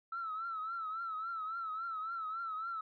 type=tone with vibrato; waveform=sine; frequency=1318.5 Hz; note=E6; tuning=in tune; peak=-36 dBFS; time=0.12-2.81 s; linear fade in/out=5 ms; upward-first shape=triangle; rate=3.6 Hz; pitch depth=93 cents each way; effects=tanh soft clip ceiling -32 dBFS